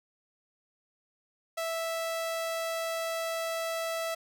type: tone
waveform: sawtooth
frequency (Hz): 658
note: E5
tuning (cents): -3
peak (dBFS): -27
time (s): 1.57-4.15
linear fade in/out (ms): 10
effects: none